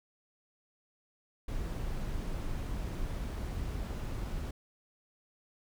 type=noise; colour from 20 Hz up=brown; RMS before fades=-36 dBFS; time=1.48-4.51 s; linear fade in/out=5 ms; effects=none